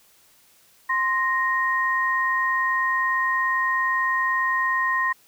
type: tone pair together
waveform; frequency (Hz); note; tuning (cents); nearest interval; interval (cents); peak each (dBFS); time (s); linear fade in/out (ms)
sine; 1047.2 / 1864.7; C6 / A#6; +1 / 0; minor seventh; 999; -23 / -22; 0.89-5.13; 10
effects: white hiss -57 dBFS RMS until 5.27 s